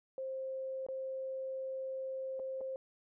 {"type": "tone with dropouts", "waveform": "sine", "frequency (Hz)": 528, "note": "C5", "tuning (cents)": 16, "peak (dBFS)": -37, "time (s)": [0.18, 2.76], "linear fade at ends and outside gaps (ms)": 1, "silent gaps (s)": [[0.865, 0.886], [2.394, 2.398], [2.608, 2.612]], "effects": []}